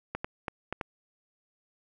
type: clicks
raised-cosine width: 0.5 ms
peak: -17 dBFS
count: 5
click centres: 0.15 / 0.245 / 0.482 / 0.726 / 0.812 s
effects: none